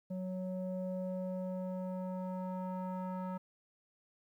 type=tone with low-pass filter sweep; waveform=square; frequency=185 Hz; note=F#3; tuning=in tune; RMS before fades=-39 dBFS; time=0.1-3.38 s; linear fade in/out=10 ms; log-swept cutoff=450 to 1100 Hz; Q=2.8; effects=12-bit